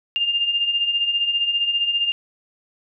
sine beating tone pair, 2794 / 2809 Hz, F7 / F7, 0 / +9 cents, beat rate 15 Hz, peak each -26 / -19 dBFS, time 0.16-2.12 s, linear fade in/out 0 ms, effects none

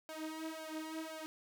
sawtooth tone with flanger, 316.7 Hz, D#4, 31 cents sharp, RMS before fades -44 dBFS, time 0.09-1.26 s, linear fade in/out 0 ms, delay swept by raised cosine 1.3 to 4.2 ms, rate 1.9 Hz, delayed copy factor +1, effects none

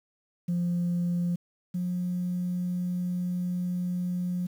sine tone pair in turn, 174.61 / 178.9 Hz, F3 / F3, 0 / +42 cents, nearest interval unison, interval 42 cents, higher second, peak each -23 / -26 dBFS, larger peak first, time 0.48-1.36 / 1.74-4.47 s, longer second, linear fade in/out 10 ms, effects tanh soft clip ceiling -22 dBFS + 9-bit

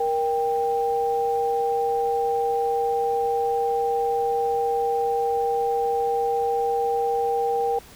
sine tone pair together, 470.1 / 790 Hz, A#4 / G5, +15 / +13 cents, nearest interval major sixth, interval 898 cents, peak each -23 dBFS, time 0-7.79 s, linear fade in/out 5 ms, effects pink hiss -47 dBFS RMS until 7.95 s

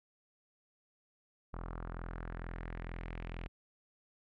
sawtooth tone with low-pass filter sweep, 42.2 Hz, E1, 41 cents sharp, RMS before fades -43 dBFS, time 1.53-3.48 s, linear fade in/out 10 ms, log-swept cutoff 1200 to 2600 Hz, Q 2.6, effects none

